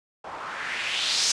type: noise with low-pass filter sweep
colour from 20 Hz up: blue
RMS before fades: -28 dBFS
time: 0.24-1.32 s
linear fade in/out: 5 ms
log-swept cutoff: 810 to 5900 Hz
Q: 2.2
effects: resampled to 22050 Hz